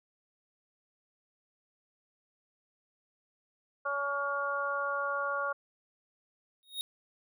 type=harmonic tone; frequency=282.1 Hz; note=C#4; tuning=30 cents sharp; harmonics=2 / 3 / 4 / 5; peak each=-36 / -43 / -34 / -34 dBFS; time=3.85-5.53 s; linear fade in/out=10 ms
type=tone with exponential growth; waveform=square; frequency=3743 Hz; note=A#7; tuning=6 cents sharp; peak=-30 dBFS; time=6.63-6.81 s; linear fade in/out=0 ms; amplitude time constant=38 ms
effects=none